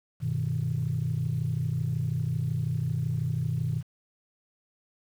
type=chord; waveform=sine; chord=G augmented; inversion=none; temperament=equal with one note detuned; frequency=98 / 123.47 / 156.28 Hz; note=G2 / B2 / D#3; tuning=0 / 0 / +8 cents; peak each=-33 / -28 / -29 dBFS; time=0.2-3.83 s; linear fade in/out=50 ms; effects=tanh soft clip ceiling -19 dBFS + 9-bit